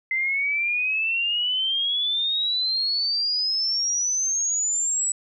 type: exponential sweep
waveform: sine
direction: up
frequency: 2057 to 7902 Hz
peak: -21 dBFS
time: 0.11-5.12 s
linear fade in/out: 2 ms
effects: none